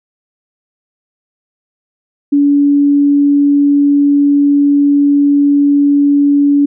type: tone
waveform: sine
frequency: 285.6 Hz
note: D4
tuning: 48 cents flat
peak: -6 dBFS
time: 2.32-6.66 s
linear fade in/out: 10 ms
effects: none